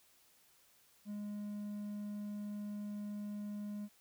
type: tone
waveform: triangle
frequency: 206.9 Hz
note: G#3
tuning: 6 cents flat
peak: -38 dBFS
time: 1.05-3.89 s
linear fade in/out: 50 ms
effects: white hiss -68 dBFS RMS until 4 s